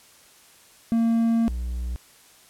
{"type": "tone pair in turn", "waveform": "triangle", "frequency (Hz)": [229.2, 60.71], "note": ["A#3", "B1"], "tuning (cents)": [-29, -29], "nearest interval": "octave + major seventh", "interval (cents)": 2300, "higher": "first", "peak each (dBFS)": [-16, -24], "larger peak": "first", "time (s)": [[0.92, 1.48], [1.48, 1.96]], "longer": "first", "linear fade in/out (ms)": 0, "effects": ["white hiss -53 dBFS RMS until 2.49 s", "low-pass 12000 Hz 12 dB/octave"]}